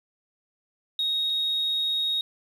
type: tone pair in turn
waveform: sine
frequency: 3755 / 3755 Hz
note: A#7 / A#7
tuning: +12 / +12 cents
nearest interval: unison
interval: 0 cents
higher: neither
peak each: -22 dBFS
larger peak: neither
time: 0.99-1.3 / 1.3-2.21 s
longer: second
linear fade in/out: 2 ms
effects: tanh soft clip ceiling -19 dBFS + 9-bit